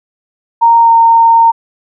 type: tone with pitch glide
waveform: sine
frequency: 927 to 917.9 Hz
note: A#5 to A#5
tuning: -10 to -27 cents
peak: -3 dBFS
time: 0.61-1.52 s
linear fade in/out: 20 ms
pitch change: -17 cents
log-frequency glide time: 0.82-0.9 s
effects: none